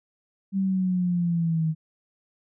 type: linear sweep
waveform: sine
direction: down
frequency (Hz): 195.5 to 156.7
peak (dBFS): -21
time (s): 0.52-1.75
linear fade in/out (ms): 50
effects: none